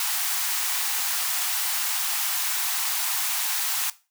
white high-pass noise, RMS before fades -26 dBFS, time 0-3.9 s, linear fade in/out 2 ms, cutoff 710 Hz, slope 96 dB/octave, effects noise-tail reverb RT60 0.3 s tail -17 dB re dry

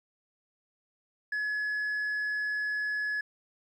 sine tone, 1698 Hz, G#6, 38 cents sharp, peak -26 dBFS, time 1.32-3.21 s, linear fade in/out 5 ms, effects tanh soft clip ceiling -28 dBFS + 11-bit

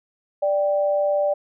sine tone pair together, 587.3 / 784 Hz, D5 / G5, 0 / 0 cents, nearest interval perfect fourth, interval 500 cents, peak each -18 / -27 dBFS, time 0.42-1.34 s, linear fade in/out 10 ms, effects none

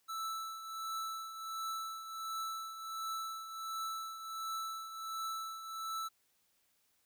square tone with tremolo, 1318.5 Hz, E6, in tune, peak -37 dBFS, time 0.08-6.09 s, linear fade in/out 20 ms, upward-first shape triangle, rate 1.4 Hz, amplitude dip 65%, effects white hiss -75 dBFS RMS until 7.05 s

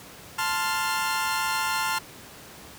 sawtooth chord, F major, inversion first, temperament equal, 880 / 1046.5 / 1396.9 Hz, A5 / C6 / F6, 0 / 0 / 0 cents, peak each -25 / -26 / -25 dBFS, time 0.38-1.99 s, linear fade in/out 10 ms, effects pink hiss -45 dBFS RMS until 2.78 s + high-pass 80 Hz 12 dB/octave

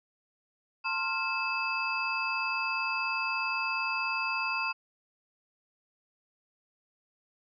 sine tone cluster, 899 / 1056 / 1390 / 2612 / 4795 Hz, A5 / C6 / F6 / E7 / D8, +37 / +16 / -9 / -17 / +35 cents, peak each -38 / -35 / -37 / -31 / -40 dBFS, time 0.84-4.73 s, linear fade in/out 20 ms, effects none

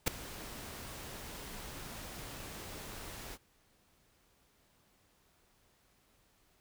pink noise with ADSR envelope, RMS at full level -25 dBFS, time 0.06-3.38 s, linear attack 17 ms, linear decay 5 ms, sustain -21 dB, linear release 45 ms, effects pink hiss -70 dBFS RMS until 6.6 s

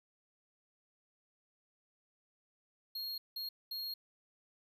square tone bursts at uneven times, 4268 Hz, C8, 34 cents sharp, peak -39 dBFS, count 3, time 2.95-3.18 / 3.36-3.49 / 3.71-3.94 s, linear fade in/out 5 ms, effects none

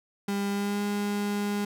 35% pulse tone with pitch glide, 200.5 to 204.6 Hz, G3 to G#3, +39 to -26 cents, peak -25 dBFS, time 0.28-1.65 s, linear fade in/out 5 ms, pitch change +35 cents, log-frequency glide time 0.5-0.82 s, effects none

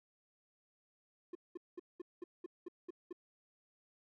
triangle tone bursts, 353.4 Hz, F4, 21 cents sharp, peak -40 dBFS, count 9, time 1.33-3.128 s, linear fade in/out 5 ms, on 22 ms, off 200 ms, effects none

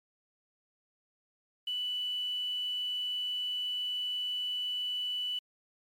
sine tone with quantisation, 2973 Hz, F#7, 8 cents sharp, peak -31 dBFS, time 1.67-5.39 s, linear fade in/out 5 ms, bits 9, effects MP3 64 kbps

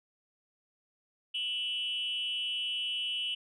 sine tone with frequency modulation, 2960 Hz, F#7, in tune, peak -30 dBFS, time 1.34-3.35 s, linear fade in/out 10 ms, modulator 270 Hz, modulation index 0.66, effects tanh soft clip ceiling -27 dBFS

